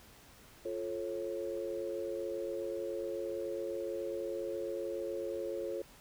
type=chord; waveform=sine; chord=F augmented; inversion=none; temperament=just; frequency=349.2 / 436.5 / 545.7 Hz; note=F4 / A4 / C#5; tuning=0 / -14 / -27 cents; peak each=-40 / -40 / -39 dBFS; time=0.65-5.82 s; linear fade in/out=5 ms; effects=pink hiss -58 dBFS RMS until 6 s